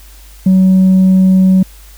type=tone with tanh clipping; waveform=triangle; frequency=187.8 Hz; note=F#3; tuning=26 cents sharp; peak=-5 dBFS; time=0.46-1.63 s; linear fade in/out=5 ms; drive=6 dB; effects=added 50 Hz sine -35 dBFS peak until 1.97 s + white hiss -42 dBFS RMS until 1.97 s